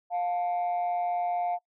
sine tone pair together, 705.9 / 882 Hz, F5 / A5, +18 / +4 cents, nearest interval major third, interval 386 cents, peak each -25 / -34 dBFS, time 0.1-1.59 s, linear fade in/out 50 ms, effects noise-tail reverb RT60 0.1 s tail -21 dB re dry + tanh soft clip ceiling -23 dBFS

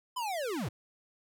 square linear sweep, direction down, 1034 to 84.6 Hz, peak -33 dBFS, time 0.16-0.69 s, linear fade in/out 10 ms, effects none

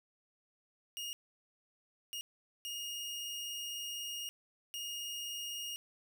sawtooth tone bursts at uneven times, 2854 Hz, F7, 37 cents sharp, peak -36 dBFS, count 4, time 0.97-1.13 / 2.13-2.21 / 2.65-4.29 / 4.74-5.76 s, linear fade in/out 0 ms, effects none

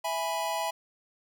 square chord, E major, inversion none, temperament equal, 659.3 / 830.6 / 987.8 Hz, E5 / G#5 / B5, 0 / 0 / 0 cents, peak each -34 dBFS, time 0.04-0.71 s, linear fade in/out 10 ms, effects none

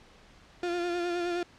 35% pulse tone with vibrato, 349.2 Hz, F4, in tune, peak -27 dBFS, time 0.63-1.43 s, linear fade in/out 2 ms, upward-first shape sine, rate 9.6 Hz, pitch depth 30 cents each way, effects pink hiss -56 dBFS RMS until 1.58 s + low-pass 5000 Hz 12 dB/octave

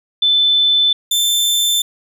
sine / sawtooth tone pair in turn, 3520 / 3547 Hz, A7 / A7, 0 / +13 cents, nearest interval unison, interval 13 cents, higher second, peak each -10 dBFS, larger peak neither, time 0.22-0.93 / 1.11-1.82 s, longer neither, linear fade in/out 5 ms, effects none

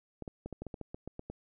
clicks, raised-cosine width 2 ms, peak -27 dBFS, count 12, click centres 0.223 / 0.278 / 0.46 / 0.527 / 0.62 / 0.667 / 0.742 / 0.813 / 0.945 / 1.076 / 1.194 / 1.3 s, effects none

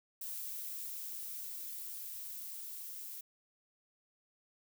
violet noise with level ramp, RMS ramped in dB -42 to -46 dBFS, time 0.21-3.21 s, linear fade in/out 5 ms, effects none

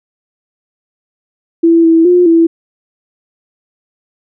sine tone with pitch steps, 333 / 327.7 / 355.9 / 331.3 Hz, E4 / E4 / F4 / E4, +18 / -10 / +33 / +9 cents, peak -4 dBFS, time 1.63-2.47 s, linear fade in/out 10 ms, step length 210 ms, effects none

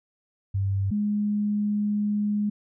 sine tone pair in turn, 98 / 207.7 Hz, G2 / G#3, 0 / 0 cents, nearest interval octave + minor second, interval 1300 cents, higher second, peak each -22 / -22 dBFS, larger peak neither, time 0.54-0.91 / 0.91-2.5 s, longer second, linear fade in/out 10 ms, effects none

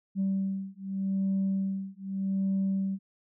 sine beating tone pair, 193.1 / 193.93 Hz, G3 / G3, -26 / -18 cents, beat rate 0.83 Hz, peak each -29 dBFS, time 0.15-2.99 s, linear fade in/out 50 ms, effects tanh soft clip ceiling -22 dBFS

